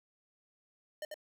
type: tone with echo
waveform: square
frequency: 608 Hz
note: D#5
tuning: 40 cents flat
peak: -38 dBFS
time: 1.02-1.05 s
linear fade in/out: 2 ms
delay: 92 ms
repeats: 1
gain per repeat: -3 dB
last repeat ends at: 1.142 s
effects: none